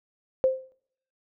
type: tone with exponential decay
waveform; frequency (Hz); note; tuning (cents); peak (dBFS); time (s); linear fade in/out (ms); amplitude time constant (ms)
sine; 523; C5; -1; -15; 0.44-0.72; 0; 59
effects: noise-tail reverb RT60 0.7 s tail -25 dB re dry